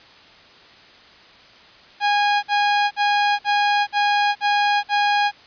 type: tone bursts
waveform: sawtooth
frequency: 822 Hz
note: G#5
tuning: 18 cents flat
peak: -12 dBFS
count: 7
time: 2-5.316 s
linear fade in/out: 50 ms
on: 430 ms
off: 51 ms
effects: white hiss -47 dBFS RMS until 5.46 s + resampled to 11025 Hz